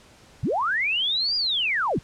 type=linear two-way sweep; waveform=sine; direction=up then down; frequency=77.78 to 4916 to 77.78 Hz; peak=-21 dBFS; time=0.43-1.99 s; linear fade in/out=5 ms; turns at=1.36 s; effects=pink hiss -52 dBFS RMS until 2.03 s + low-pass 8000 Hz 12 dB/octave